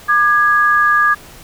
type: tone pair together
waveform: sine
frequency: 1199.7 / 1661.2 Hz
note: D6 / G#6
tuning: +37 / 0 cents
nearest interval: tritone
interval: 563 cents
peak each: -12 dBFS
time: 0.08-1.15 s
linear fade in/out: 20 ms
effects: pink hiss -39 dBFS RMS until 1.43 s